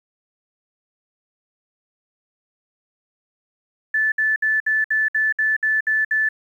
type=tone bursts; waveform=sine; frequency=1747 Hz; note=A6; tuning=13 cents flat; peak=-16 dBFS; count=10; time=3.94-6.289 s; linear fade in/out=5 ms; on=180 ms; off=61 ms; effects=9-bit